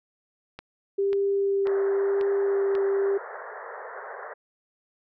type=click train; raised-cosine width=0.3 ms; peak=-22 dBFS; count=5; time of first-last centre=0.59-2.752 s; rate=1.85 Hz
type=tone with vibrato; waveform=sine; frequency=395.6 Hz; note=G4; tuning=16 cents sharp; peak=-21 dBFS; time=0.98-3.18 s; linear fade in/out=10 ms; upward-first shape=sine; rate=0.95 Hz; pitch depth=8 cents each way
type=band-pass noise; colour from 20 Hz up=pink; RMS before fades=-39 dBFS; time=1.65-4.34 s; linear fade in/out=10 ms; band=410 to 1900 Hz; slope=96 dB/octave
effects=none